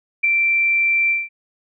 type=tone with ADSR envelope; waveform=sine; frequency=2349 Hz; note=D7; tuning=in tune; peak=-10 dBFS; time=0.23-1.29 s; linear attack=15 ms; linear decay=4 ms; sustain=-4 dB; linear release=190 ms; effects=none